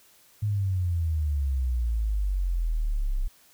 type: exponential sweep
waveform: sine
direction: down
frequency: 107 to 31.61 Hz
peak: -23 dBFS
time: 0.42-3.28 s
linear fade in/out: 10 ms
effects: white hiss -58 dBFS RMS until 3.53 s